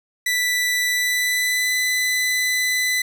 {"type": "tone with pitch glide", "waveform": "sawtooth", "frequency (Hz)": [1977, 2003], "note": ["B6", "B6"], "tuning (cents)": [1, 24], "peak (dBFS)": -15, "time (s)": [0.26, 3.02], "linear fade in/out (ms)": 5, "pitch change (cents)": 23, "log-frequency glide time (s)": [0.9, 1.74], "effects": []}